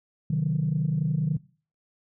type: chord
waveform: sine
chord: C diminished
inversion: none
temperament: equal with one note detuned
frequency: 130.81 / 154.4 / 185 Hz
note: C3 / Eb3 / Gb3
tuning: 0 / -13 / 0 cents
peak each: -29 / -23 / -29 dBFS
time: 0.3-1.37 s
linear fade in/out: 5 ms
effects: noise-tail reverb RT60 0.4 s tail -21 dB re dry + tanh soft clip ceiling -16 dBFS